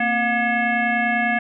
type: tone with frequency modulation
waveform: sine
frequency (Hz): 1200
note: D6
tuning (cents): +37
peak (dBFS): -17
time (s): 0-1.39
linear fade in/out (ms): 5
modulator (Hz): 486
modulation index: 2.2
effects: none